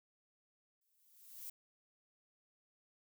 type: noise with exponential growth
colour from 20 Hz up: violet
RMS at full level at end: -45 dBFS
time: 0.81-1.5 s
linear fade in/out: 5 ms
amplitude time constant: 150 ms
effects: none